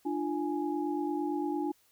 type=tone cluster; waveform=sine; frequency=297.5 / 346.3 / 834 Hz; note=D4 / F4 / G#5; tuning=+22 / -15 / +7 cents; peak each=-32 / -34 / -37 dBFS; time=0.05-1.72 s; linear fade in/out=10 ms; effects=white hiss -67 dBFS RMS until 1.91 s